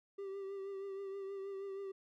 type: tone with vibrato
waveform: triangle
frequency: 392 Hz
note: G4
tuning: in tune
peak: -39 dBFS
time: 0.18-1.92 s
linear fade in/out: 10 ms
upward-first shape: triangle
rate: 6.3 Hz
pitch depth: 37 cents each way
effects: none